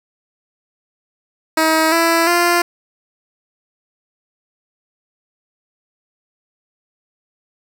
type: tone with pitch steps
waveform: 10% pulse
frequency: 318.5 / 332.6 / 347.3 Hz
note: D#4 / E4 / F4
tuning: +41 / +16 / -10 cents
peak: -4 dBFS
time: 1.57-2.62 s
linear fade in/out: 5 ms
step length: 350 ms
effects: none